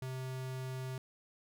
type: tone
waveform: square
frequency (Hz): 130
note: C3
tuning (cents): -11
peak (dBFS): -39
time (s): 0.02-0.98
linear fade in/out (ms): 2
effects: none